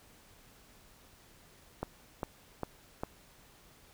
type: click train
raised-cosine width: 1 ms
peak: -20 dBFS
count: 4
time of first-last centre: 1.83-3.035 s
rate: 2.49 Hz
effects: pink hiss -60 dBFS RMS until 3.93 s